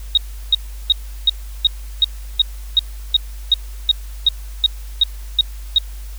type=tone bursts; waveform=sine; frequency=3762 Hz; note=A#7; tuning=15 cents sharp; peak=-8 dBFS; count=16; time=0.15-5.784 s; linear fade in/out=2 ms; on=24 ms; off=350 ms; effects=added 50 Hz sine -28 dBFS peak until 6.18 s + white hiss -44 dBFS RMS until 6.18 s